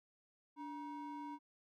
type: ring-modulated tone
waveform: triangle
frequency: 622.3 Hz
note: D#5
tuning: in tune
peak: -39 dBFS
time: 0.56-1.39 s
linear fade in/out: 50 ms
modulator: 331 Hz
effects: none